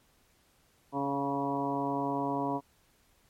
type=harmonic tone with a mistuned harmonic; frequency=140 Hz; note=C#3; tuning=18 cents sharp; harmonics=1 / 2 / 3 / 4 / 5 / 6 / 7 / 8; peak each=-41 / -33 / -38 / -40 / -36 / -44 / -34 / -45 dBFS; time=0.92-2.61 s; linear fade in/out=50 ms; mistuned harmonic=7; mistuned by=-17 cents; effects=pink hiss -67 dBFS RMS until 3.29 s + MP3 64 kbps